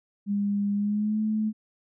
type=tone with pitch glide; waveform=sine; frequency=202.6 to 215.9 Hz; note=G#3 to A3; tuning=-43 to -33 cents; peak=-23 dBFS; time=0.26-1.53 s; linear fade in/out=50 ms; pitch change=+110 cents; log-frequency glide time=0.74-1.2 s; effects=none